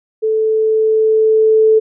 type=tone with level ramp; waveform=sine; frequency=438.1 Hz; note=A4; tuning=7 cents flat; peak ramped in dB=-12 to -6 dBFS; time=0.22-1.8 s; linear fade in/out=20 ms; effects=none